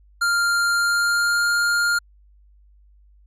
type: tone with pitch glide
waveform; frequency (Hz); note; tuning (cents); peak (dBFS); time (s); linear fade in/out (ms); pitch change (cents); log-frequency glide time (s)
square; 1396.9 to 1408.2; F6 to F6; 0 to +14; -18; 0.21-1.99; 10; +14; 0.74-1.47
effects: added 50 Hz sine -50 dBFS peak until 3.26 s + low-pass 11000 Hz 12 dB/octave